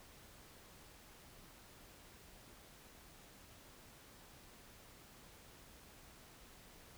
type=silence; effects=pink hiss -60 dBFS RMS until 6.97 s